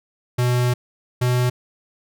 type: tone pair in turn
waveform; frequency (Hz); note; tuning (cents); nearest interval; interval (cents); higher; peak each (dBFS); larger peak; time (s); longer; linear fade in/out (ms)
square; 123.47 / 124.26; B2 / B2; 0 / +11; unison; 11; second; -17; neither; 0.38-0.74 / 1.21-1.5; first; 10
effects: none